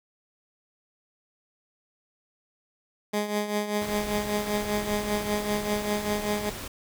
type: tone with tremolo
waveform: 15% pulse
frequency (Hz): 208.3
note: G#3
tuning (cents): +5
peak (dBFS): -17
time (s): 3.13-6.5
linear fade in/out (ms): 10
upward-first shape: triangle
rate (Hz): 5.1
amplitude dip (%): 70
type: noise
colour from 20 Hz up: pink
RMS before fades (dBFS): -37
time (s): 3.81-6.68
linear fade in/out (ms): 5
effects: none